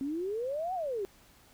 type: exponential two-way sweep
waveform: sine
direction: up then down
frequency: 264 to 770 to 374.7 Hz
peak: -31 dBFS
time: 0.01-1.05 s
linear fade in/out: 0 ms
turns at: 0.74 s
effects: pink hiss -60 dBFS RMS until 1.53 s